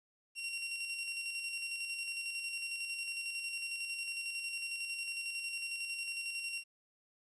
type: tone with tremolo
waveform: sawtooth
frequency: 2748 Hz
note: F7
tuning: 29 cents flat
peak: -33 dBFS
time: 0.35-6.64 s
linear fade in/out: 50 ms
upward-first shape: square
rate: 11 Hz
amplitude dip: 35%
effects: resampled to 24000 Hz + 12-bit